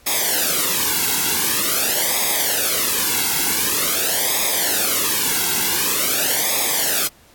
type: noise with flanger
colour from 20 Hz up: white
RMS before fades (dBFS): -19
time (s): 0.06-7.08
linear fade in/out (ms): 10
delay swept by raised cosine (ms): 0.68 to 1.68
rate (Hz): 0.46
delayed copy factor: -0.8
effects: pink hiss -51 dBFS RMS until 7.34 s + AAC 64 kbps